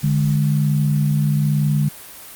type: tone pair together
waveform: sine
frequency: 147.5 / 208.6 Hz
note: D3 / G#3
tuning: +8 / +8 cents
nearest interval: tritone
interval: 600 cents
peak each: -15 / -22 dBFS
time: 0.03-1.89 s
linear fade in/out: 10 ms
effects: white hiss -38 dBFS RMS until 2.35 s + Opus 48 kbps